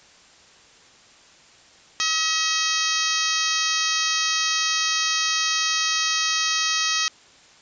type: harmonic tone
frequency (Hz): 639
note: D#5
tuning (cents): +46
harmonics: 2 / 3 / 4 / 5 / 6 / 7 / 8 / 9 / 10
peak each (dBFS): -29 / -29 / -29 / -29 / -29 / -29 / -29 / -29 / -29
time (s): 2-7.08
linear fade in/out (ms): 0
effects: white hiss -51 dBFS RMS until 7.61 s + resampled to 16000 Hz